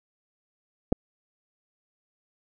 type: clicks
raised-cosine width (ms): 2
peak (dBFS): -16 / -8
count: 2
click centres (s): 0.922 / 0.926
effects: none